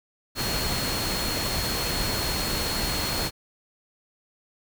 sine tone in noise, 4300 Hz, C8, 47 cents sharp, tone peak -31 dBFS, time 0.35-3.31 s, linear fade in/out 50 ms, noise pink, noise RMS -28 dBFS, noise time 0.35-3.31 s, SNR -6 dB, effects none

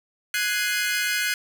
sawtooth chord, Ab dominant seventh, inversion third, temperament equal, 1480 / 1661.2 / 2093 / 2489 Hz, Gb6 / Ab6 / C7 / Eb7, 0 / 0 / 0 / 0 cents, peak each -23 / -25 / -25 / -27 dBFS, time 0.34-1.34 s, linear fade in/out 2 ms, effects 8-bit

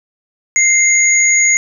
sine tone pair together, 2096 / 6712 Hz, C7 / G#8, +2 / +17 cents, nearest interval octave + minor sixth, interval 2015 cents, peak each -11 dBFS, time 0.56-1.57 s, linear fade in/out 0 ms, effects none

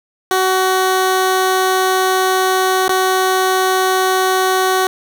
15% pulse tone with dropouts, 375 Hz, F#4, 23 cents sharp, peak -6 dBFS, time 0.31-4.87 s, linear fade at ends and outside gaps 1 ms, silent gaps 2.881-2.893 s, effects none

